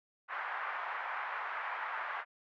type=band-pass noise; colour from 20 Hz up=pink; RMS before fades=-39 dBFS; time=0.28-2.25 s; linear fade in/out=50 ms; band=870 to 1900 Hz; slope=24 dB/octave; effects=none